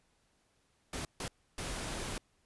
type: noise bursts at uneven times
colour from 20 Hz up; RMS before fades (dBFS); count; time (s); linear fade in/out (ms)
pink; -39; 3; 0.93-1.05 / 1.2-1.28 / 1.58-2.18; 2
effects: pink hiss -73 dBFS RMS until 2.45 s + resampled to 24000 Hz